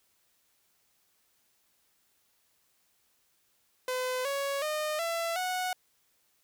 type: tone with pitch steps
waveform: sawtooth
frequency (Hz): 508 / 557.2 / 611.1 / 670.3 / 735.2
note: B4 / C#5 / D#5 / E5 / F#5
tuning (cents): +49 / +9 / -31 / +29 / -11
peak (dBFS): -26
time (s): 3.88-5.73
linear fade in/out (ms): 2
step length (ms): 370
effects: white hiss -71 dBFS RMS until 6.43 s